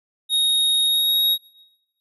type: tone with pitch glide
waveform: square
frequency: 3744 to 3779 Hz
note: A#7 to A#7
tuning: +7 to +23 cents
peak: -17 dBFS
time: 0.29-1.38 s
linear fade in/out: 50 ms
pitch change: +16 cents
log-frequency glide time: 0.85-1.19 s
effects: noise-tail reverb RT60 1.0 s tail -22 dB re dry